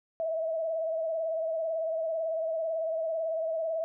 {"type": "tone with vibrato", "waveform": "sine", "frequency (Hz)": 647, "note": "E5", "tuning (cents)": -32, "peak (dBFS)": -28, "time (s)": [0.2, 3.84], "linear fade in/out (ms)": 0, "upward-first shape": "sine", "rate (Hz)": 18, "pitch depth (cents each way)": 47, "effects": []}